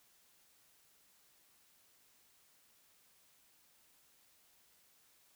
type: silence
effects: white hiss -69 dBFS RMS until 5.35 s